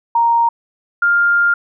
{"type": "tone pair in turn", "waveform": "sine", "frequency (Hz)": [932.3, 1402.1], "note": ["A#5", "F6"], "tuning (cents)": [0, 6], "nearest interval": "perfect fifth", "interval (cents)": 706, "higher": "second", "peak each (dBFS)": -10, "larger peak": "neither", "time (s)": [[0.15, 0.49], [1.02, 1.54]], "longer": "second", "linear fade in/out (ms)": 5, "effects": []}